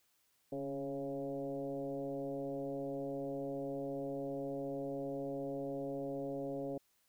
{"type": "tone with frequency modulation", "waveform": "sine", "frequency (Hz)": 415.3, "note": "G#4", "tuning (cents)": 0, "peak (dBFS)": -37, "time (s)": [0.52, 6.78], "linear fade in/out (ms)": 5, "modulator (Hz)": 136, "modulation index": 1.6, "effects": ["white hiss -75 dBFS RMS until 7.08 s"]}